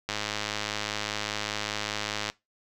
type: click train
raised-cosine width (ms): 0.2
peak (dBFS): -12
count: 233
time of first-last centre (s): 0.09-2.3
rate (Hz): 105
effects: noise-tail reverb RT60 0.2 s tail -21 dB re dry